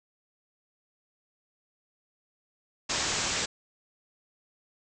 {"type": "low-pass noise", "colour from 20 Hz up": "white", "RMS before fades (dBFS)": -30, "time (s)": [2.89, 3.46], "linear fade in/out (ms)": 10, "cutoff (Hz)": 7800, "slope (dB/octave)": 96, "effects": []}